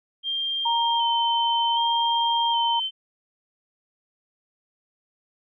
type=tone with vibrato; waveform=sine; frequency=3136 Hz; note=G7; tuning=in tune; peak=-24 dBFS; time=0.23-2.91 s; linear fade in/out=50 ms; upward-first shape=square; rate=0.65 Hz; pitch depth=29 cents each way
type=tone; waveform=sine; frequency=932.3 Hz; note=A#5; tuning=in tune; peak=-21 dBFS; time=0.65-2.8 s; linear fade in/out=10 ms
effects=none